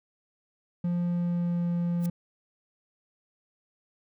triangle tone with pitch glide, 174.61 to 172.9 Hz, F3 to F3, 0 to -17 cents, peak -23 dBFS, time 0.84-2.1 s, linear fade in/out 5 ms, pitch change -17 cents, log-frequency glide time 1.04-1.69 s
blue noise with exponential growth, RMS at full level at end -38 dBFS, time 1.98-2.06 s, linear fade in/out 2 ms, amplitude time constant 16 ms
effects none

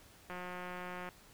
click train, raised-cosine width 0.5 ms, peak -29 dBFS, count 143, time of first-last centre 0.3-1.089 s, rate 180 Hz, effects pink hiss -60 dBFS RMS until 1.33 s

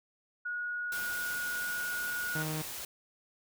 sine tone with vibrato, 1450 Hz, F#6, 35 cents flat, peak -33 dBFS, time 0.45-2.43 s, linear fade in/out 10 ms, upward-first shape triangle, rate 20 Hz, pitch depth 10 cents each way
white noise, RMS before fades -41 dBFS, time 0.92-2.85 s, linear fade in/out 2 ms
sawtooth tone, 155.56 Hz, D#3, in tune, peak -30 dBFS, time 2.35-2.62 s, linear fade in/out 5 ms
effects none

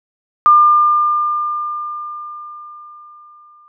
sine tone with exponential decay, 1200 Hz, D6, 37 cents sharp, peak -4 dBFS, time 0.46-3.68 s, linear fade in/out 0 ms, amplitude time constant 700 ms, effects none

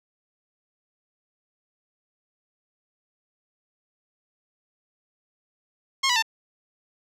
10% pulse tone with pitch steps, 1076 / 981 / 894.4 Hz, C6 / B5 / A5, +48 / -12 / +28 cents, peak -11 dBFS, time 6.03-6.225 s, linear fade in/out 10 ms, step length 65 ms, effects low-pass 8000 Hz 12 dB/octave

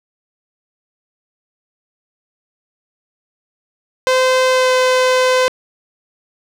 sawtooth tone with pitch glide, 515 to 510.9 Hz, C5 to C5, -28 to -41 cents, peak -7 dBFS, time 4.07-5.48 s, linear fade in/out 0 ms, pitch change -13 cents, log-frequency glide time 4.51-4.71 s, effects low-pass 7000 Hz 12 dB/octave + 7-bit

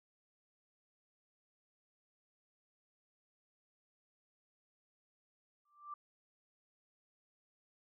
sine tone with exponential growth, 1177 Hz, D6, 3 cents sharp, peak -40 dBFS, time 5.65-5.94 s, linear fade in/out 5 ms, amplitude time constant 63 ms, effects none

